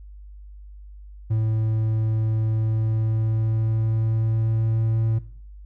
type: tone with pitch glide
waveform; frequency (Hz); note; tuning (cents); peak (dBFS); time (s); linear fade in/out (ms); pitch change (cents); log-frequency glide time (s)
triangle; 110 to 111.99; A2 to A2; 0 to +31; -17; 1.3-5.19; 10; +31; 2.5-5.03
effects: noise-tail reverb RT60 0.5 s tail -17 dB re dry + added 50 Hz sine -39 dBFS peak until 5.65 s